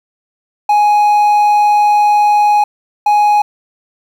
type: tone bursts at uneven times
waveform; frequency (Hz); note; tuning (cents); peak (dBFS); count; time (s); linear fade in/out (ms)
triangle; 833; G#5; +5; -5; 2; 0.69-2.64 / 3.06-3.42; 5
effects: 7-bit